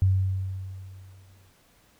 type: tone with exponential decay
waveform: sine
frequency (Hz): 94.9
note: F#2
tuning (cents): +44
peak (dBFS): -16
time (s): 0.02-1.5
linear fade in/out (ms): 0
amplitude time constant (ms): 320
effects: pink hiss -61 dBFS RMS until 1.99 s